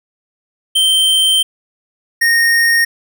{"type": "tone pair in turn", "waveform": "square", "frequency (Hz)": [3122, 1852.4], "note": ["G7", "A#6"], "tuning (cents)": [-8, -11], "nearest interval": "major sixth", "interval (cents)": 903, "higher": "first", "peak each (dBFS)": [-10, -10], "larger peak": "neither", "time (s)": [[0.75, 1.43], [2.21, 2.85]], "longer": "first", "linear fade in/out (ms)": 10, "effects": []}